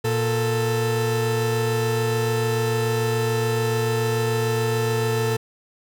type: tone pair together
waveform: 40% pulse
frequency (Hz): 117.45 / 442.9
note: A#2 / A4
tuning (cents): +13 / +11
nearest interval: octave + major seventh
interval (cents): 2298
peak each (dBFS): -22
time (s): 0.04-5.37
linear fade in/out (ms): 10
effects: none